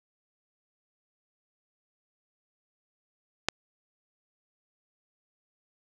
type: click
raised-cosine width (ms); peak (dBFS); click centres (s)
0.2; -6; 3.486
effects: none